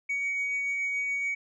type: tone with tremolo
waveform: sine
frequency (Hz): 2249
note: C#7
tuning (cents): +24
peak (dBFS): -24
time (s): 0.09-1.35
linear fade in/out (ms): 10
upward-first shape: triangle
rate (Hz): 7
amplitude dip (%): 30
effects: tanh soft clip ceiling -25 dBFS